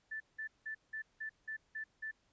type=tone bursts; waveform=sine; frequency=1760 Hz; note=A6; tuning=in tune; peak=-39 dBFS; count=8; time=0.11-2.114 s; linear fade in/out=10 ms; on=93 ms; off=180 ms; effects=pink hiss -75 dBFS RMS until 2.32 s + resampled to 16000 Hz